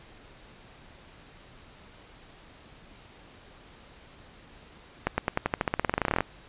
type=accelerating click train; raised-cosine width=0.5 ms; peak=-9 dBFS; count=22; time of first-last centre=5.07-6.206 s; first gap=110 ms; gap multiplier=0.92; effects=pink hiss -52 dBFS RMS until 6.48 s + resampled to 8000 Hz